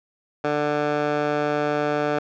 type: tone with band-pass filter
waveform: 15% pulse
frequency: 148 Hz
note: D3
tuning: 14 cents sharp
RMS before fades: -23 dBFS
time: 0.44-2.19 s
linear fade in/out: 5 ms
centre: 860 Hz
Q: 1
effects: resampled to 16000 Hz